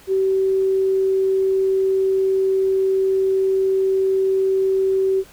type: tone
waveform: sine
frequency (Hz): 383.3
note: G4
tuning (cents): -39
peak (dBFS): -15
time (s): 0.07-5.24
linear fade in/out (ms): 50
effects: pink hiss -47 dBFS RMS until 5.32 s